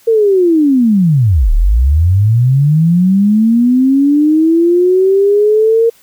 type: linear two-way sweep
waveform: sine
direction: down then up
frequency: 463.9 to 33.79 to 463.9 Hz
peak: -6 dBFS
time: 0.07-5.9 s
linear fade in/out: 10 ms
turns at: 1.52 s
effects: white hiss -47 dBFS RMS until 6.02 s